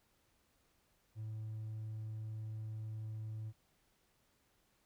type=tone; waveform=triangle; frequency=109.1 Hz; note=A2; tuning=14 cents flat; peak=-38 dBFS; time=1.15-3.53 s; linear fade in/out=50 ms; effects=tanh soft clip ceiling -36 dBFS + pink hiss -75 dBFS RMS until 4.85 s